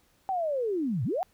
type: linear two-way sweep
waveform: sine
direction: down then up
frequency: 784 to 103.83 to 784 Hz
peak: -26 dBFS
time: 0.29-1.23 s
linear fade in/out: 0 ms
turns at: 1.04 s
effects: pink hiss -66 dBFS RMS until 1.33 s